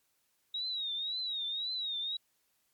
sine tone with vibrato, 3799 Hz, A#7, 32 cents sharp, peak -33 dBFS, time 0.54-2.17 s, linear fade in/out 5 ms, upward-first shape triangle, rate 1.9 Hz, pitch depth 130 cents each way, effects white hiss -75 dBFS RMS until 2.73 s + MP3 96 kbps

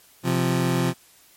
25% pulse tone pair together, 130.5 / 174.1 Hz, C3 / F3, -4 / -5 cents, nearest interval perfect fourth, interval 499 cents, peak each -19 dBFS, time 0.23-0.94 s, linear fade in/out 50 ms, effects white hiss -54 dBFS RMS until 1.36 s + MP3 64 kbps

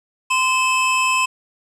square tone pair together, 1031.4 / 2599 Hz, C6 / E7, -25 / -25 cents, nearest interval octave + major third, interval 1600 cents, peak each -19 dBFS, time 0.3-1.26 s, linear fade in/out 10 ms, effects resampled to 24000 Hz + 7-bit

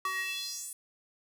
square tone with high-pass filter sweep, 377.6 Hz, F#4, 35 cents sharp, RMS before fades -36 dBFS, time 0.05-0.73 s, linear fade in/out 2 ms, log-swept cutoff 1200 to 10000 Hz, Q 4, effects none

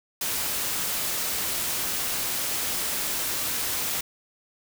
white noise, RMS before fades -28 dBFS, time 0.21-4.01 s, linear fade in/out 5 ms, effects none

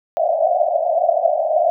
pink band-pass noise, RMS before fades -17 dBFS, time 0.17-1.7 s, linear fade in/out 0 ms, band 610 to 710 Hz, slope 96 dB/octave, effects none

